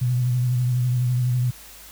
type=tone with vibrato; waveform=sine; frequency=124.4 Hz; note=B2; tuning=13 cents sharp; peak=-18 dBFS; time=0.01-1.51 s; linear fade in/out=10 ms; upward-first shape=sine; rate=12 Hz; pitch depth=38 cents each way; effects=added 50 Hz sine -51 dBFS peak until 1.91 s + white hiss -44 dBFS RMS until 1.91 s